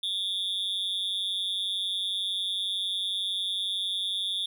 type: tone with amplitude modulation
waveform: triangle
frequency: 3520 Hz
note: A7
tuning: in tune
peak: -22 dBFS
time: 0.03-4.46 s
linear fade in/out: 5 ms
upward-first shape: sine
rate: 191 Hz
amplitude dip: 100%
effects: none